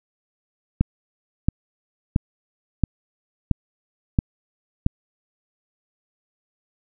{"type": "click train", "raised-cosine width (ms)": 5, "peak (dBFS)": -4, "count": 7, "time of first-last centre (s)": [0.81, 4.864], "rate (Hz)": 1.48, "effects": []}